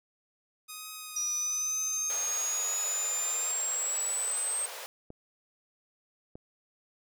5% pulse tone with vibrato, 1244.5 Hz, D#6, in tune, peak -29 dBFS, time 0.68-3.53 s, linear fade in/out 20 ms, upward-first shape triangle, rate 1.1 Hz, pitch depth 24 cents each way
sine exponential sweep, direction up, 5800 to 8372 Hz, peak -29 dBFS, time 1.16-4.66 s, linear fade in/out 5 ms
pink high-pass noise, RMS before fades -42 dBFS, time 2.1-4.86 s, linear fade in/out 0 ms, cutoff 450 Hz, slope 48 dB/octave
clicks, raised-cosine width 2 ms, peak -31 dBFS, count 2, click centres 5.104 / 6.355 s
effects none

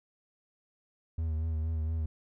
triangle tone with vibrato, 79.7 Hz, D#2, 42 cents sharp, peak -27 dBFS, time 1.18-2.06 s, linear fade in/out 5 ms, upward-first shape sine, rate 4.3 Hz, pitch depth 40 cents each way, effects none

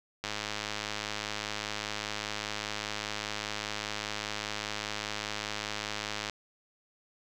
click train, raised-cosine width 0.2 ms, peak -16 dBFS, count 637, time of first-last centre 0.24-6.297 s, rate 105 Hz, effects none

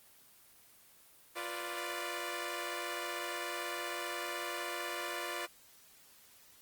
10% pulse chord, B diminished, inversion second, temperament equal, 349.2 / 493.9 / 587.3 Hz, F4 / B4 / D5, 0 / 0 / 0 cents, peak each -33 / -35 / -33 dBFS, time 1.35-5.47 s, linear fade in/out 20 ms, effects white hiss -61 dBFS RMS until 6.61 s + Opus 24 kbps

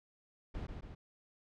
brown noise with echo, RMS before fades -41 dBFS, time 0.54-0.67 s, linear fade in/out 10 ms, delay 140 ms, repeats 2, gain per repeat -4 dB, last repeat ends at 0.95 s, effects low-pass 4000 Hz 12 dB/octave

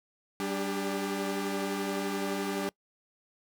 sawtooth tone cluster, 194.3 / 292.9 / 400.3 Hz, G3 / D4 / G4, -15 / -5 / +36 cents, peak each -31 dBFS, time 0.4-2.69 s, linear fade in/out 0 ms, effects noise-tail reverb RT60 0.1 s tail -24 dB re dry

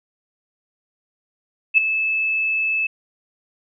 sine tone with ADSR envelope, 2614 Hz, E7, 15 cents flat, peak -7 dBFS, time 1.74-2.87 s, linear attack 38 ms, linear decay 6 ms, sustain -11 dB, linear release 7 ms, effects none

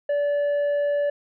triangle tone with tanh clipping, 578 Hz, D5, 28 cents flat, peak -21 dBFS, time 0.09-1.1 s, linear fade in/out 5 ms, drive 9 dB, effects none

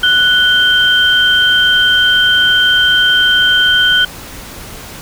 sine tone pair together, 1480 / 3136 Hz, F#6 / G7, 0 / 0 cents, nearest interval octave + minor second, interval 1300 cents, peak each -10 dBFS, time 0.03-4.05 s, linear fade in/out 5 ms, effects pink hiss -30 dBFS RMS until 5.01 s

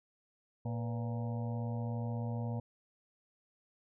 harmonic tone with a mistuned harmonic, 116.54 Hz, A#2, in tune, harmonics 1 / 2 / 4 / 5 / 6 / 7 / 8, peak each -35 / -41 / -47 / -49 / -51 / -52 / -53 dBFS, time 0.65-2.6 s, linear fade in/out 5 ms, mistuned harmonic 4, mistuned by +81 cents, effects none

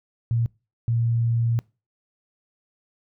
sine tone bursts at uneven times, 116.54 Hz, A#2, in tune, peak -19 dBFS, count 2, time 0.31-0.46 / 0.88-1.59 s, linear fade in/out 0 ms, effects noise-tail reverb RT60 0.3 s tail -24 dB re dry

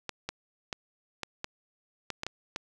clicks, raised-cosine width 0.2 ms, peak -16 dBFS, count 9, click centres 0.093 / 0.29 / 0.728 / 1.233 / 1.444 / 2.103 / 2.234 / 2.266 / 2.561 s, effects none

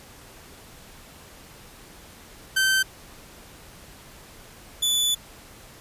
sawtooth tone pair in turn, 1547 / 3473 Hz, G6 / A7, -23 / -23 cents, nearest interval octave + major second, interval 1400 cents, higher second, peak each -15 / -17 dBFS, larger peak first, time 2.56-2.83 / 4.82-5.15 s, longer second, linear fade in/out 10 ms, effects pink hiss -47 dBFS RMS until 5.8 s + resampled to 32000 Hz

